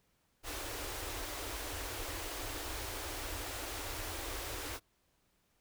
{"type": "band-stop noise", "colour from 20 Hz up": "pink", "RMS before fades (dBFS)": -41, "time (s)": [0.43, 4.8], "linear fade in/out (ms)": 50, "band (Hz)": [110, 270], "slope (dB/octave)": 96, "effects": ["pink hiss -75 dBFS RMS until 5.6 s"]}